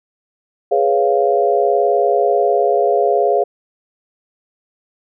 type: chord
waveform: sine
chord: C# dominant seventh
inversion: second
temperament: equal with one note detuned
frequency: 415.3 / 493.9 / 554.4 / 695.6 Hz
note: G#4 / B4 / C#5 / E#5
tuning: 0 / 0 / 0 / -7 cents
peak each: -16 / -20 / -18 / -16 dBFS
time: 0.71-3.44 s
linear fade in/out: 10 ms
effects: none